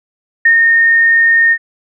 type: tone with ADSR envelope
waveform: sine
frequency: 1836 Hz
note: A#6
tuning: 27 cents flat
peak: -4 dBFS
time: 0.45-1.58 s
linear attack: 7 ms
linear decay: 94 ms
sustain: -2 dB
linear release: 63 ms
effects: none